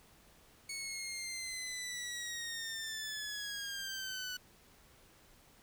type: linear sweep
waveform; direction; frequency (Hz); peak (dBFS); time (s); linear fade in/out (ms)
15% pulse; down; 2217 to 1480; -33; 0.69-4.37; 5
effects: pink hiss -63 dBFS RMS until 5.62 s